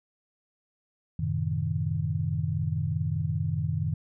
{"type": "chord", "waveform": "sine", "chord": "F# diminished seventh", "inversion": "none", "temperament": "equal", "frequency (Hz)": [92.5, 110, 130.81, 155.56], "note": ["F#2", "A2", "C3", "Eb3"], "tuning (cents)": [0, 0, 0, 0], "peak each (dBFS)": [-31, -33, -33, -29], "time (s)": [1.19, 3.94], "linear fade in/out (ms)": 5, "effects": []}